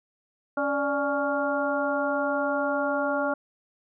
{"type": "harmonic tone with a mistuned harmonic", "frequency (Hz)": 279.6, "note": "C#4", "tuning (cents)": 15, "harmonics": [1, 2, 3, 4, 5], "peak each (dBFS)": [-30, -27, -32, -34, -30], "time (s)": [0.57, 3.34], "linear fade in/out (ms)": 5, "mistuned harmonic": 2, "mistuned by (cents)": 77, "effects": []}